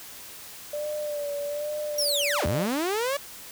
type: tone with vibrato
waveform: sine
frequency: 587.3 Hz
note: D5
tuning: in tune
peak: -28 dBFS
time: 0.73-2.66 s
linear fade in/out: 5 ms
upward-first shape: sine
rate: 1.2 Hz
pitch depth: 41 cents each way
type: linear two-way sweep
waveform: sawtooth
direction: down then up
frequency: 5770 to 69.4 to 579 Hz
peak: -21 dBFS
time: 1.98-3.17 s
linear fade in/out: 5 ms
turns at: 2.46 s
effects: white hiss -43 dBFS RMS until 3.51 s